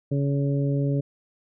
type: harmonic tone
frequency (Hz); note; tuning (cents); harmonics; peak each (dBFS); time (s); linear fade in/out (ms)
140.5; C#3; +24; 1 / 2 / 3 / 4; -22 / -28 / -32 / -34; 0.11-1.01; 10
effects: none